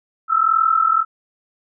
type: tone pair together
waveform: sine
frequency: 1296 / 1337.8 Hz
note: E6 / E6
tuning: -30 / +25 cents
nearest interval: minor second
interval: 55 cents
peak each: -16 dBFS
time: 0.28-1.05 s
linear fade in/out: 50 ms
effects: none